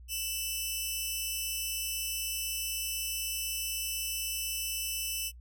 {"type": "tone pair together", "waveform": "10% pulse", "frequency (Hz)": [2658, 2984], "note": ["E7", "F#7"], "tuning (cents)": [14, 14], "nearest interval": "major second", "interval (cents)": 200, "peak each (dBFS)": -27, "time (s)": [0.08, 5.32], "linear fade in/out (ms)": 50, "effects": ["noise-tail reverb RT60 0.1 s tail -23 dB re dry", "added 60 Hz sine -47 dBFS peak until 5.4 s"]}